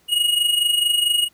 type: tone with amplitude modulation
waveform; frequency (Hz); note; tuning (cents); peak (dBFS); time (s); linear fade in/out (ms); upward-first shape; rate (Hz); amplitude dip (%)
square; 2885; F#7; -44; -14; 0.08-1.29; 50; sine; 24.5; 65
effects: pink hiss -59 dBFS RMS until 1.33 s + high-pass 60 Hz 12 dB/octave